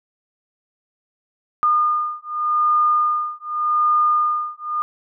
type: beating tone pair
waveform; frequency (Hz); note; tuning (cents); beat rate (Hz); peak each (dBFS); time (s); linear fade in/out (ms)
sine; 1216 / 1216.85; D#6 / D#6; -40 / -39; 0.85; -19; 1.63-4.82; 0
effects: none